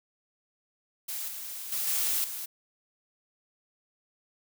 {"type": "noise with level steps", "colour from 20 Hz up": "blue", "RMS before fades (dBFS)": [-35, -39, -31, -28, -37], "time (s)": [1.08, 2.46], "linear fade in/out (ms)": 10, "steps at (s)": [1.28, 1.72, 1.87, 2.24], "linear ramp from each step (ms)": 2, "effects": []}